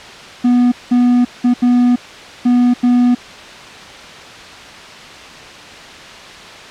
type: tone bursts at uneven times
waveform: triangle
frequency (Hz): 244.9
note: B3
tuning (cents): -14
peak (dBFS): -6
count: 6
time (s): 0.44-0.72 / 0.91-1.25 / 1.44-1.54 / 1.62-1.96 / 2.45-2.74 / 2.83-3.15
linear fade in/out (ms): 10
effects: white hiss -33 dBFS RMS until 6.7 s + low-pass 4000 Hz 12 dB/octave

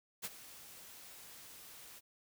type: noise with ADSR envelope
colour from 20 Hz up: white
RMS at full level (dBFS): -39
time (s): 0.22-2.01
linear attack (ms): 30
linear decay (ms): 34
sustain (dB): -15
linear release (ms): 33
effects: none

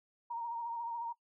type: tone with vibrato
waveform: sine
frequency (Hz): 935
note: A#5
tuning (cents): +5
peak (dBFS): -36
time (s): 0.3-1.13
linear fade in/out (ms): 10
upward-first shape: sine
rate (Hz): 14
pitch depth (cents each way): 35
effects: noise-tail reverb RT60 0.1 s tail -20 dB re dry

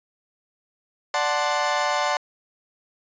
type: chord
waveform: 30% pulse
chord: D dominant seventh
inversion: none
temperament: equal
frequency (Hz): 587.3 / 740 / 880 / 1046.5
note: D5 / F#5 / A5 / C6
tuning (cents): 0 / 0 / 0 / 0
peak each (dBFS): -24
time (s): 1.14-2.17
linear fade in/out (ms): 2
effects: resampled to 16000 Hz

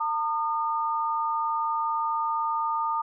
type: tone pair together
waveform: sine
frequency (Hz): 906.3 / 1218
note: A#5 / D#6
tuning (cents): -49 / -37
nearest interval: perfect fourth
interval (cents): 512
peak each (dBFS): -27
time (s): 0-3.02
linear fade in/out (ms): 10
effects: none

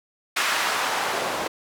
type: noise with band-pass filter sweep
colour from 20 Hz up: white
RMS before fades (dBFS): -25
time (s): 0.36-1.48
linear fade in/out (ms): 10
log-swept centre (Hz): 1600 to 540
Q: 1
effects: none

